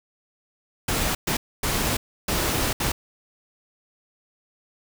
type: noise bursts at uneven times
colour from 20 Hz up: pink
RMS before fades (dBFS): -24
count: 5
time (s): 0.88-1.15 / 1.27-1.37 / 1.63-1.97 / 2.28-2.73 / 2.8-2.92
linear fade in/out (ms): 5
effects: none